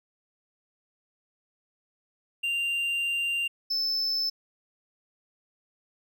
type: tone pair in turn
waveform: triangle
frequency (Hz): 2783 / 5263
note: F7 / E8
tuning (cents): -7 / -4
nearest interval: major seventh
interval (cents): 1103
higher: second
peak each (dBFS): -24 / -24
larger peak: neither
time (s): 2.43-3.48 / 3.7-4.3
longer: first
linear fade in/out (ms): 10
effects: none